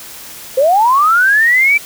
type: linear sweep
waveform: sine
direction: up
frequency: 500 to 2346 Hz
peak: -7 dBFS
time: 0.57-1.78 s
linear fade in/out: 10 ms
effects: white hiss -32 dBFS RMS until 1.85 s